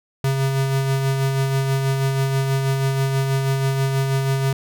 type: tone with tremolo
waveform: square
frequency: 135.2 Hz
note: C#3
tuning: 43 cents flat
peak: -17 dBFS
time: 0.24-4.53 s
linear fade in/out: 2 ms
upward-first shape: sine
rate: 6.2 Hz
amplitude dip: 35%
effects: none